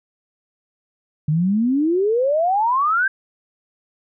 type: exponential sweep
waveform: sine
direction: up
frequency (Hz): 146.3 to 1607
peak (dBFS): -15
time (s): 1.28-3.08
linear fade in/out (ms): 5
effects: none